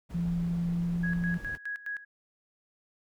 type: noise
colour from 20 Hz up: brown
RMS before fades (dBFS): -42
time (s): 0.09-1.58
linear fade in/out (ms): 20
type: tone with pitch glide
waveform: sine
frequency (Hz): 171 to 173.09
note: F3 to F3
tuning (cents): -36 to -15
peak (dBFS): -27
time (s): 0.14-1.38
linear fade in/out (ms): 10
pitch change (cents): +21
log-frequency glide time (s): 0.57-1.21
type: tone with tremolo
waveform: sine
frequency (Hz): 1661.2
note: G#6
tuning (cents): 0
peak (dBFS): -32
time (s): 1.03-2.05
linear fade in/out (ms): 10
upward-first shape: square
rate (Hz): 4.8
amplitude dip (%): 80
effects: none